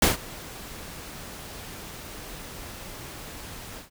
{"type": "noise with ADSR envelope", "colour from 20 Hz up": "pink", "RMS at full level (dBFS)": -17, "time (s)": [0.02, 3.9], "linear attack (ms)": 5, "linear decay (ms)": 140, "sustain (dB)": -23, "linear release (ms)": 130, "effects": []}